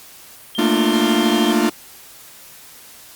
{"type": "tone", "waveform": "sine", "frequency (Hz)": 3177, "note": "G7", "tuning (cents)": 23, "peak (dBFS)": -25, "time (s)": [0.55, 1.52], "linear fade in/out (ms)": 0}
{"type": "chord", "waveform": "45% pulse", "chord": "Bb major seventh", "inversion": "third", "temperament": "equal with one note detuned", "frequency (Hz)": [220, 233.1, 299.5, 349.2], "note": ["A3", "Bb3", "D4", "F4"], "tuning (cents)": [0, 0, 34, 0], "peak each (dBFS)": -20, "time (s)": [0.58, 1.7], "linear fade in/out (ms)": 10}
{"effects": ["white hiss -42 dBFS RMS until 3.15 s", "Opus 48 kbps"]}